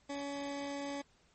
20% pulse tone, 282.1 Hz, C#4, 30 cents sharp, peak -33 dBFS, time 0.09-1.02 s, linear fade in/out 10 ms, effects pink hiss -69 dBFS RMS until 1.34 s + MP3 32 kbps

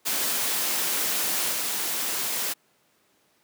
white noise with level steps, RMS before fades -26 / -28 dBFS, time 0.05-2.54 s, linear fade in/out 20 ms, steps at 1.52 s, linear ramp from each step 10 ms, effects pink hiss -65 dBFS RMS until 3.43 s + high-pass 200 Hz 12 dB/octave

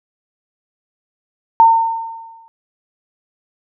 sine tone with exponential decay, 909 Hz, A#5, 44 cents flat, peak -3 dBFS, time 1.6-2.48 s, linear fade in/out 0 ms, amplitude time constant 190 ms, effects none

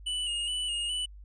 square tone with vibrato, 2912 Hz, F#7, 28 cents flat, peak -30 dBFS, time 0.06-1.06 s, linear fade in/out 10 ms, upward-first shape square, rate 2.4 Hz, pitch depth 36 cents each way, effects added 50 Hz sine -45 dBFS peak until 1.24 s + resampled to 22050 Hz

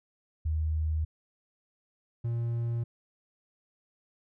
sine / triangle tone pair in turn, 78.3 / 117.32 Hz, D#2 / A#2, +11 / +12 cents, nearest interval perfect fifth, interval 701 cents, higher second, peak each -26 dBFS, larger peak neither, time 0.45-1.05 / 2.24-2.84 s, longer neither, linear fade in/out 10 ms, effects none

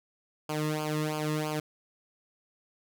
sawtooth tone with flanger, 153.1 Hz, D#3, 28 cents flat, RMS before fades -31 dBFS, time 0.49-1.6 s, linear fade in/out 5 ms, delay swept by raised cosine 0.52 to 1.34 ms, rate 3 Hz, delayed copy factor -0.9, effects none

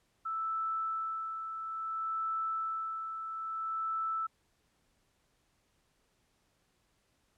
sine tone with tremolo, 1318.5 Hz, E6, in tune, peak -31 dBFS, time 0.25-4.27 s, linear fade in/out 10 ms, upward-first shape sine, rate 0.59 Hz, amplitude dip 50%, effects pink hiss -74 dBFS RMS until 7.37 s + low-pass 11000 Hz 12 dB/octave

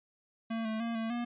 square tone with pitch steps, 226.5 / 219.6 / 231.5 / 224.7 / 239 Hz, A#3 / A3 / A#3 / A3 / A#3, -50 / -3 / -12 / +37 / +43 cents, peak -33 dBFS, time 0.5-1.25 s, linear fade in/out 10 ms, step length 150 ms, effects resampled to 8000 Hz

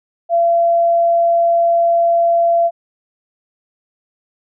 sine tone, 680 Hz, F5, 46 cents flat, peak -10 dBFS, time 0.29-2.71 s, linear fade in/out 50 ms, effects none

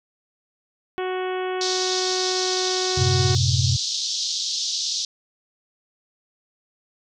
harmonic tone, 370 Hz, F#4, in tune, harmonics 1 / 2 / 3 / 4 / 5 / 6 / 7 / 8 / 9, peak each -25 / -31 / -35 / -37 / -39 / -41 / -42 / -43 / -44 dBFS, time 0.98-3.35 s, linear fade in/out 0 ms
white band-pass noise, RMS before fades -26 dBFS, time 1.61-5.05 s, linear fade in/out 2 ms, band 3500 to 6100 Hz, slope 48 dB/octave
sine chord, F# diminished, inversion none, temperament equal, 92.5 / 110 / 130.81 Hz, F#2 / A2 / C3, 0 / 0 / 0 cents, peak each -22 / -25 / -21 dBFS, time 2.97-3.77 s, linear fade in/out 10 ms
effects none

